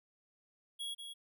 square tone with echo, 3322 Hz, G#7, in tune, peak -39 dBFS, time 0.79-0.95 s, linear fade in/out 20 ms, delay 190 ms, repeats 1, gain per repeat -6 dB, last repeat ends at 1.14 s, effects none

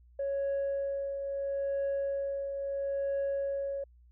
sine tone with tremolo, 554.4 Hz, C#5, in tune, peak -26 dBFS, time 0.19-3.84 s, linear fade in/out 5 ms, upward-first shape triangle, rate 0.75 Hz, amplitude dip 55%, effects tanh soft clip ceiling -27 dBFS + added 60 Hz sine -56 dBFS peak until 4.11 s

